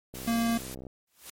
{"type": "high-pass noise", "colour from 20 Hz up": "white", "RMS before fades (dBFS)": -42, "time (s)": [0.14, 0.75], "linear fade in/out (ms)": 10, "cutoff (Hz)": 710, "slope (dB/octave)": 48}
{"type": "click train", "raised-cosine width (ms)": 2, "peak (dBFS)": -29, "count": 48, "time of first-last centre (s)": [0.14, 0.868], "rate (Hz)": 64.6}
{"type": "tone", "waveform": "square", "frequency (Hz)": 231.1, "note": "A#3", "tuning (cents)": -15, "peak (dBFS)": -25, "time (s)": [0.27, 0.58], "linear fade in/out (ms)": 10}
{"type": "noise with exponential growth", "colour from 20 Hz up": "white", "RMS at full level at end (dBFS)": -40, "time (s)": [1.07, 1.3], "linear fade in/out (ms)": 5, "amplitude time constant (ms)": 50}
{"effects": ["MP3 64 kbps"]}